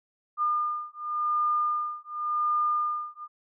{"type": "beating tone pair", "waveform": "sine", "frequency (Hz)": [1209, 1209.9], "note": ["D6", "D#6"], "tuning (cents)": [50, -49], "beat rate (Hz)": 0.9, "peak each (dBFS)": -28, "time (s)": [0.37, 3.28], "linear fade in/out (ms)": 50, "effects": []}